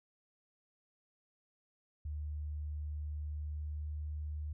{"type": "tone with pitch glide", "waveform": "sine", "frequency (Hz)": [75, 75.48], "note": ["D2", "D2"], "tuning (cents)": [37, 48], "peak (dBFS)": -37, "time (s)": [2.05, 4.53], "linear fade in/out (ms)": 5, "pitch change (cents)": 11, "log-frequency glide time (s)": [3.25, 3.95], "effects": []}